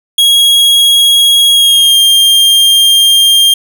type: tone with pitch glide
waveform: 45% pulse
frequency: 3305 to 3202 Hz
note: G#7 to G7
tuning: -9 to +36 cents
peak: -4 dBFS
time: 0.18-3.54 s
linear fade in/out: 5 ms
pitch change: -55 cents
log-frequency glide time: 1.5-1.98 s
effects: none